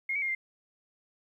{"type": "tone with pitch steps", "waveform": "sine", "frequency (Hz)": [2144, 2273, 2131, 2095], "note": ["C7", "C#7", "C7", "C7"], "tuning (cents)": [42, 43, 31, 2], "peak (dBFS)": -28, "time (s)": [0.09, 0.35], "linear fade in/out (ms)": 5, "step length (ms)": 65, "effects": ["11-bit"]}